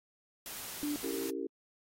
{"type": "noise", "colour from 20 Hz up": "white", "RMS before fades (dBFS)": -43, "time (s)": [0.46, 1.3], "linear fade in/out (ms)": 0}
{"type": "tone", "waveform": "sine", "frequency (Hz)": 293.7, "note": "D4", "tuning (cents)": 0, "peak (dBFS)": -32, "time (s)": [0.83, 0.96], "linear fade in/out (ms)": 0}
{"type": "chord", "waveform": "sine", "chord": "C# diminished seventh", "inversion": "none", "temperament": "equal with one note detuned", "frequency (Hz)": [277.2, 329.6, 392, 457.1], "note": ["C#4", "E4", "G4", "Bb4"], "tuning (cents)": [0, 0, 0, -34], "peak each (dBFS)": [-40, -40, -39, -42], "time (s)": [1.03, 1.47], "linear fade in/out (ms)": 5}
{"effects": ["AAC 48 kbps"]}